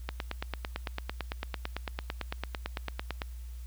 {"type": "click train", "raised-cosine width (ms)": 0.3, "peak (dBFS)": -17, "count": 29, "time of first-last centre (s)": [0.09, 3.218], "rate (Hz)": 8.95, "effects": ["added 60 Hz sine -39 dBFS peak until 3.66 s", "white hiss -60 dBFS RMS until 3.66 s"]}